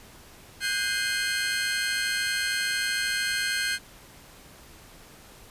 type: tone cluster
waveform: 35% pulse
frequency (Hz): 1484 / 1597 / 2086 / 2505 / 4261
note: F#6 / G6 / C7 / D#7 / C8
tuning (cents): +5 / +32 / -6 / +11 / +31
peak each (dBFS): -32 / -27 / -33 / -35 / -30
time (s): 0.6-3.79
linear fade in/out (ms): 50
effects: pink hiss -50 dBFS RMS until 5.5 s + resampled to 32000 Hz